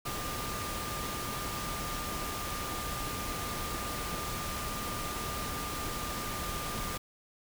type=tone in noise; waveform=sine; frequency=1200 Hz; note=D6; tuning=37 cents sharp; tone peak=-40 dBFS; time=0.05-6.98 s; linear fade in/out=10 ms; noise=pink; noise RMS=-37 dBFS; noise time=0.05-6.98 s; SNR=-6 dB; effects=none